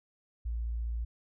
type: tone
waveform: sine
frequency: 57.5 Hz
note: A#1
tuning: 23 cents flat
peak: -31 dBFS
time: 0.45-1.05 s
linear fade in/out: 10 ms
effects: none